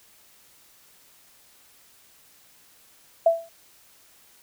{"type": "tone with exponential decay", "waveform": "sine", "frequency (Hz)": 665, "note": "E5", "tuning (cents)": 15, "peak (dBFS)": -11, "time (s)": [3.26, 3.49], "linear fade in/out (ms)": 5, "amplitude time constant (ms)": 50, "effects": ["white hiss -56 dBFS RMS until 4.42 s"]}